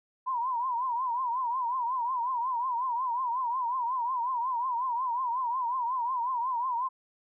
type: tone with vibrato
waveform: sine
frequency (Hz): 987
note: B5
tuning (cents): -1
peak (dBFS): -27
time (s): 0.26-6.89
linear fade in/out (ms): 20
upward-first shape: triangle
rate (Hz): 5.5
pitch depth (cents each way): 140
effects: none